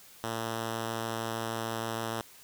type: tone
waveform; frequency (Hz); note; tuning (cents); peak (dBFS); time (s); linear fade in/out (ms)
5% pulse; 113.3; A#2; -49; -21; 0.24-2.21; 0
effects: white hiss -54 dBFS RMS until 2.43 s